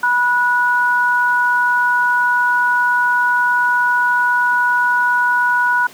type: tone pair together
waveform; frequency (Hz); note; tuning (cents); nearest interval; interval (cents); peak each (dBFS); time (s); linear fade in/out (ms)
sine; 977.8 / 1465; B5 / F#6; -18 / -18; perfect fifth; 700; -16 / -14; 0.03-5.87; 5
effects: pink hiss -40 dBFS RMS until 5.93 s + high-pass 200 Hz 12 dB/octave